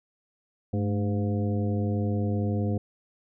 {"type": "harmonic tone with a mistuned harmonic", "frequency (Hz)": 101.7, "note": "G#2", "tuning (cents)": -36, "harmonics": [1, 2, 3, 4, 5, 7], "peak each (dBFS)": [-26, -29, -35, -37, -36, -42], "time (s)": [0.73, 2.78], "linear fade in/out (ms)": 5, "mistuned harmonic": 2, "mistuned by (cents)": 79, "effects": []}